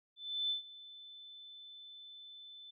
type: tone with ADSR envelope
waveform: sine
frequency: 3520 Hz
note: A7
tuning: in tune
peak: -31 dBFS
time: 0.16-2.71 s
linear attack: 340 ms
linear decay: 120 ms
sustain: -19 dB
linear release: 9 ms
effects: none